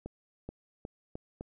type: accelerating click train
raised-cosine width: 2 ms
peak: -26 dBFS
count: 5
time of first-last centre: 0.06-1.409 s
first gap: 430 ms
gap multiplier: 0.84
effects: none